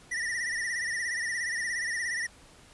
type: tone with vibrato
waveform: square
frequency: 1885 Hz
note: A#6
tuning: 19 cents sharp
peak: -30 dBFS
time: 0.11-2.27 s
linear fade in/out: 10 ms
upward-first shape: triangle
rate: 17 Hz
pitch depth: 110 cents each way
effects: pink hiss -55 dBFS RMS until 2.73 s + resampled to 24000 Hz